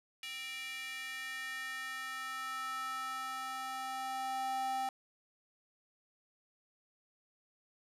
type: tone with high-pass filter sweep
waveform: square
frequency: 261.6 Hz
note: C4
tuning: in tune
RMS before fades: -40 dBFS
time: 0.23-4.89 s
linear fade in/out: 2 ms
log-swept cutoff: 2600 to 730 Hz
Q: 3.6
effects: resampled to 32000 Hz